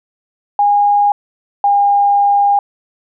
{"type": "tone pair in turn", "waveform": "sine", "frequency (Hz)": [818, 808.6], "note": ["G#5", "G#5"], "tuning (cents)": [-26, -46], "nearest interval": "unison", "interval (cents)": 20, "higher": "first", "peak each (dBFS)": -8, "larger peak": "neither", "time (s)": [[0.59, 1.12], [1.64, 2.59]], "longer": "second", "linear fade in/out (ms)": 2, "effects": []}